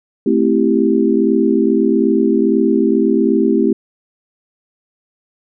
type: chord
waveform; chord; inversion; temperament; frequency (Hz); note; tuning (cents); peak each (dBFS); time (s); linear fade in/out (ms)
sine; A minor seventh; none; equal; 220 / 261.6 / 329.6 / 392; A3 / C4 / E4 / G4; 0 / 0 / 0 / 0; -16; 0.26-3.73; 5
effects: none